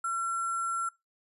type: tone with sample-and-hold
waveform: sine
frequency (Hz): 1360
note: F6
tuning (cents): -46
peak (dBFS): -28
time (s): 0.04-0.89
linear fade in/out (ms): 5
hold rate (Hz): 8820
effects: noise-tail reverb RT60 0.2 s tail -23 dB re dry + resampled to 32000 Hz